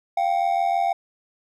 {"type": "ring-modulated tone", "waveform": "triangle", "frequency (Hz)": 739, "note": "F#5", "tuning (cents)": -2, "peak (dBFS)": -14, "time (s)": [0.17, 0.93], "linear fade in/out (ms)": 5, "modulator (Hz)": 43.1, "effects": []}